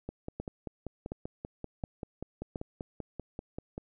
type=two click trains; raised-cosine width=2 ms; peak=-24 / -22 dBFS; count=20 / 4; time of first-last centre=0.09-3.779 / 0.4-2.558 s; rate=5.15 / 1.39 Hz; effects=none